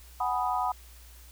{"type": "chord", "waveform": "sine", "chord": "G# minor seventh", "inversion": "third", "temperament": "equal", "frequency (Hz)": [740, 830.6, 987.8, 1244.5], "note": ["F#5", "G#5", "B5", "D#6"], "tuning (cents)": [0, 0, 0, 0], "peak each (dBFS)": [-30, -34, -30, -33], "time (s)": [0.2, 0.72], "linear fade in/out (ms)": 5, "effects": ["added 60 Hz sine -49 dBFS peak until 1.31 s", "white hiss -55 dBFS RMS until 1.31 s"]}